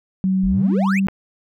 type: tone with pitch glide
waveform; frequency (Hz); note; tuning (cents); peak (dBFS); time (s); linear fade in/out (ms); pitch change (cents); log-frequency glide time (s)
sine; 189 to 193.98; F#3 to G3; +37 to -18; -15; 0.24-1.07; 0; +45; 0.42-0.69
type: exponential sweep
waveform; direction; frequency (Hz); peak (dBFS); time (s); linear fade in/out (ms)
triangle; up; 34.65 to 2794; -20; 0.43-1; 10
type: click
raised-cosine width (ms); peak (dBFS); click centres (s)
0.5; -16; 1.085
effects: none